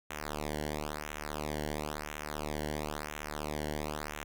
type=tone with flanger; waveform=sawtooth; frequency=75.2 Hz; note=D2; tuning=42 cents sharp; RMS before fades=-38 dBFS; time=0.1-4.24 s; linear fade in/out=5 ms; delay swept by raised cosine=0.21 to 0.81 ms; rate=0.98 Hz; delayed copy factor=-0.95; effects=none